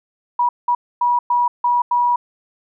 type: tone bursts at uneven times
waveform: sine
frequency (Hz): 968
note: B5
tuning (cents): -35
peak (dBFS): -13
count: 6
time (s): 0.39-0.49 / 0.68-0.75 / 1.01-1.19 / 1.3-1.48 / 1.64-1.82 / 1.91-2.16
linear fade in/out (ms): 5
effects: none